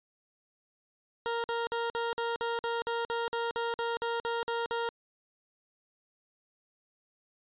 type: tone bursts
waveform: 20% pulse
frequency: 466.2 Hz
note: A#4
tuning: in tune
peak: -25 dBFS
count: 16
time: 1.26-4.89 s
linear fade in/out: 0 ms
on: 180 ms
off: 50 ms
effects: resampled to 8000 Hz